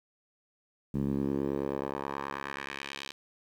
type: tone with band-pass filter sweep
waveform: 10% pulse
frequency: 69.3 Hz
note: C#2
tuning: in tune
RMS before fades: -34 dBFS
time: 0.94-3.12 s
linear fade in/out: 5 ms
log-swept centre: 180 to 3700 Hz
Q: 1.5
effects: 10-bit